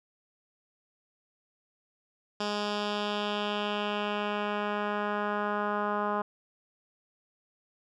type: tone with low-pass filter sweep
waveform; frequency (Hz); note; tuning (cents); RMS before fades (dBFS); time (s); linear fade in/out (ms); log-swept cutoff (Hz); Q
10% pulse; 207.2; G#3; -4; -31; 2.4-6.22; 5; 4900 to 1200; 2.1
effects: none